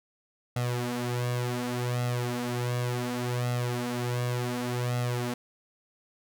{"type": "tone with flanger", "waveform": "sawtooth", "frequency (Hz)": 122.4, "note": "B2", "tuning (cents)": -15, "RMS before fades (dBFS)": -30, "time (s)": [0.56, 5.34], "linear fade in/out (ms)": 5, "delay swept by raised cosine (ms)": [1.5, 6.4], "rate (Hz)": 0.68, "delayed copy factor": 0.75, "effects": []}